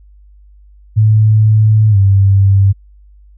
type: tone with pitch glide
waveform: sine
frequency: 108.2 to 98.08 Hz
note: A2 to G2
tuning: -29 to +1 cents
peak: -5 dBFS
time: 0.96-2.73 s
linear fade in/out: 20 ms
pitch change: -170 cents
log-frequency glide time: 1.9-1.97 s
effects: added 50 Hz sine -39 dBFS peak until 3.37 s